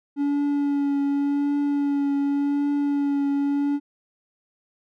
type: tone with vibrato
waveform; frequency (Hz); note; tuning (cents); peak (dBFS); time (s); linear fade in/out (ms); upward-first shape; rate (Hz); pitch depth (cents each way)
triangle; 284.2; C#4; +43; -18; 0.16-3.8; 50; triangle; 0.88; 21
effects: none